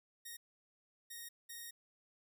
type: tone bursts at uneven times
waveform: 5% pulse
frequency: 1864.7 Hz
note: A#6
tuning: in tune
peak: -36 dBFS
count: 3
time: 0.25-0.37 / 1.1-1.29 / 1.49-1.71 s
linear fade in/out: 10 ms
effects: none